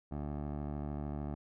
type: tone with low-pass filter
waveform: 15% pulse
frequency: 73.3 Hz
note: D2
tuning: 3 cents flat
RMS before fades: -39 dBFS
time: 0.11-1.35 s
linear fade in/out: 10 ms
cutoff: 810 Hz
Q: 0.97
effects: none